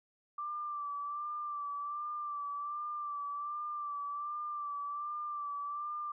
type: tone with vibrato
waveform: sine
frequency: 1174.7 Hz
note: D6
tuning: in tune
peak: -36 dBFS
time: 0.38-6.12 s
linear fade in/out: 5 ms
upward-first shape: sine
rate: 1.3 Hz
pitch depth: 37 cents each way
effects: none